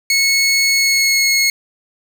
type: tone with pitch glide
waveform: 20% pulse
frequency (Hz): 2195 to 2174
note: C#7 to C#7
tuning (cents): -18 to -34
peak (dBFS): -7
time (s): 0.1-1.5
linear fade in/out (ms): 2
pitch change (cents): -16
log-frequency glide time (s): 0.7-1.29
effects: none